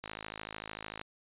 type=click train; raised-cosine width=0.3 ms; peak=-23 dBFS; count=53; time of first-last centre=0.04-1.014 s; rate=53.4 Hz; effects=resampled to 8000 Hz